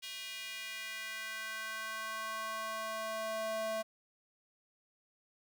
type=tone with high-pass filter sweep; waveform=square; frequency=220 Hz; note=A3; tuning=in tune; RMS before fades=-40 dBFS; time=0.02-3.83 s; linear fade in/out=20 ms; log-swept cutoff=3000 to 590 Hz; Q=2.2; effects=none